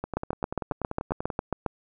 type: two click trains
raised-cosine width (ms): 1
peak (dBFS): -12 / -17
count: 12 / 14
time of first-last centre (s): 0.17-1.663 / 0.04-1.302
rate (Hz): 7.37 / 10.3
effects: none